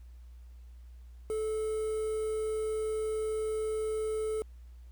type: tone with quantisation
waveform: triangle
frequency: 434.8 Hz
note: A4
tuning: 21 cents flat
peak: -28 dBFS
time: 1.3-4.42 s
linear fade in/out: 0 ms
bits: 8
effects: added 60 Hz sine -47 dBFS peak until 4.91 s + pink hiss -71 dBFS RMS until 4.91 s